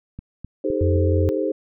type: click train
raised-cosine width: 5 ms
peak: -21 dBFS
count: 4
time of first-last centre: 0.19-0.959 s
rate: 3.9 Hz
type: chord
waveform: sine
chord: A half-diminished seventh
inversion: second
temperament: equal with one note detuned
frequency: 311.1 / 396.1 / 440 / 523.3 Hz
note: Eb4 / G4 / A4 / C5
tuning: 0 / +18 / 0 / 0 cents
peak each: -25 / -25 / -27 / -25 dBFS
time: 0.64-1.52 s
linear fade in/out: 5 ms
type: tone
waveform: sine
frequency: 88.1 Hz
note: F2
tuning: 16 cents sharp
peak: -17 dBFS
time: 0.81-1.29 s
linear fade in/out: 0 ms
effects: none